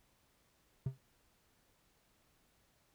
triangle tone with exponential decay, 132.3 Hz, C3, 20 cents sharp, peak -28 dBFS, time 0.86-0.98 s, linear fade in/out 5 ms, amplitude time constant 25 ms, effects pink hiss -73 dBFS RMS until 2.94 s

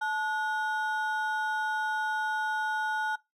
triangle ring-modulated tone, 1161 Hz, D6, 20 cents flat, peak -23 dBFS, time 0.01-3.16 s, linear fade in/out 10 ms, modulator 294 Hz, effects noise-tail reverb RT60 0.2 s tail -21 dB re dry

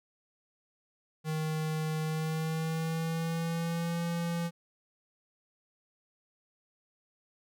square tone with pitch glide, 156.6 to 169.79 Hz, D#3 to F3, +11 to -49 cents, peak -31 dBFS, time 1.24-4.51 s, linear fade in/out 50 ms, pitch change +140 cents, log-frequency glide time 2.02-4.03 s, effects none

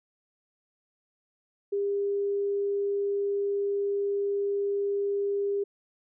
sine tone, 401.9 Hz, G4, 43 cents sharp, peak -25 dBFS, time 1.72-5.64 s, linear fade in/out 10 ms, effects none

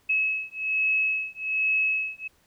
sine beating tone pair, 2577 / 2578.2 Hz, E7 / E7, -40 / -39 cents, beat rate 1.2 Hz, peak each -26 dBFS, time 0.09-2.28 s, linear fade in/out 10 ms, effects pink hiss -64 dBFS RMS until 2.46 s

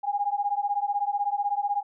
sine beating tone pair, 807 / 823 Hz, G#5 / G#5, -50 / -16 cents, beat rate 16 Hz, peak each -27 dBFS, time 0.03-1.83 s, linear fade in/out 20 ms, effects none

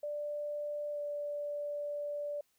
sine tone with pitch glide, 589 to 583.9 Hz, D5 to D5, +5 to -10 cents, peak -35 dBFS, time 0.03-2.41 s, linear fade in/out 5 ms, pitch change -15 cents, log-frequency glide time 0.92-0.99 s, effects white hiss -75 dBFS RMS until 2.58 s

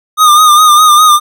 square tone with vibrato, 1223 Hz, D#6, 30 cents flat, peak -3 dBFS, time 0.17-1.2 s, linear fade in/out 50 ms, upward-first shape sine, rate 4.9 Hz, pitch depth 51 cents each way, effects none

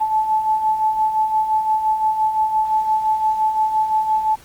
sine beating tone pair, 864 / 869.8 Hz, A5 / A5, -32 / -20 cents, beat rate 5.8 Hz, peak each -24 / -16 dBFS, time 0-4.36 s, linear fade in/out 20 ms, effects pink hiss -46 dBFS RMS until 4.44 s + Opus 24 kbps

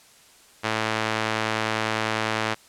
sawtooth tone with band-pass filter, 110 Hz, A2, in tune, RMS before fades -26 dBFS, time 0.63-2.55 s, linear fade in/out 20 ms, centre 1900 Hz, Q 0.63, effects white hiss -53 dBFS RMS until 2.68 s + low-pass 10000 Hz 12 dB/octave

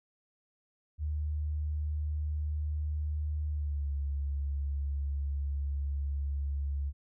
sine tone with pitch glide, 75.4 to 70.35 Hz, D2 to C#2, +46 to +26 cents, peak -30 dBFS, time 0.98-6.93 s, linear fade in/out 50 ms, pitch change -120 cents, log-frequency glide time 3.47-3.93 s, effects none

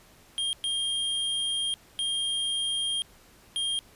square tone bursts at uneven times, 3216 Hz, G7, 44 cents sharp, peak -27 dBFS, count 4, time 0.38-0.53 / 0.64-1.74 / 1.99-3.02 / 3.56-3.79 s, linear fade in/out 0 ms, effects pink hiss -56 dBFS RMS until 3.95 s + resampled to 32000 Hz

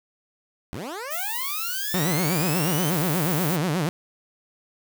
15% pulse linear sweep, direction up, 64.8 to 3136 Hz, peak -25 dBFS, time 0.73-2.9 s, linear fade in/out 0 ms
violet noise, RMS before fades -30 dBFS, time 1.1-3.57 s, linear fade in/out 20 ms
sawtooth tone with vibrato, 165.2 Hz, E3, 4 cents sharp, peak -18 dBFS, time 1.94-3.89 s, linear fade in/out 0 ms, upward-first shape sine, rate 8.3 Hz, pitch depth 240 cents each way
effects none

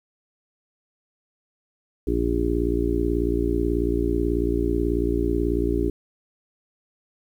harmonic tone, 58.27 Hz, A#1, in tune, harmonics 1 / 2 / 3 / 4 / 5 / 6 / 7, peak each -25 / -33 / -34 / -35 / -26 / -26 / -27 dBFS, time 2.07-5.9 s, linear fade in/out 5 ms, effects 9-bit

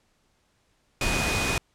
sine tone in noise, 2484 Hz, D#7, 3 cents flat, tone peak -29 dBFS, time 1.01-1.58 s, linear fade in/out 2 ms, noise pink, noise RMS -26 dBFS, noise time 1.01-1.58 s, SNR -6 dB, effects pink hiss -68 dBFS RMS until 1.74 s + low-pass 9000 Hz 12 dB/octave

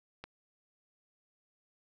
click, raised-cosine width 0.3 ms, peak -27 dBFS, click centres 0.24 s, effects none

